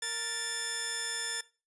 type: tone pair together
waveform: 10% pulse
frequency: 466.2 / 1760.1 Hz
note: A#4 / A6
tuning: 0 / 0 cents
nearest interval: octave + major seventh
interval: 2300 cents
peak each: -35 / -24 dBFS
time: 0.02-1.41 s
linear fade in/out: 5 ms
effects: noise-tail reverb RT60 0.3 s tail -18 dB re dry + resampled to 24000 Hz